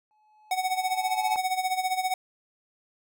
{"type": "tone with exponential growth", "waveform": "triangle", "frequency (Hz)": 854, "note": "G#5", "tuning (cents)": 48, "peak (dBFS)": -23, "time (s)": [0.11, 1.36], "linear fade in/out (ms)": 0, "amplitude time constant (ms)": 270}
{"type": "tone with tremolo", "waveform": "square", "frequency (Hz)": 746, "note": "F#5", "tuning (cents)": 14, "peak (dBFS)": -23, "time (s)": [0.51, 2.14], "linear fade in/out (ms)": 2, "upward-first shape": "sine", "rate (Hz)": 15, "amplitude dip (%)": 75}
{"effects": []}